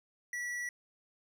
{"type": "tone with tanh clipping", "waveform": "sine", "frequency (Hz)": 1945, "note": "B6", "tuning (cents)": -27, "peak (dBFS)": -37, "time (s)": [0.33, 0.69], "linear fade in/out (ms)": 2, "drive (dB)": 13, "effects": []}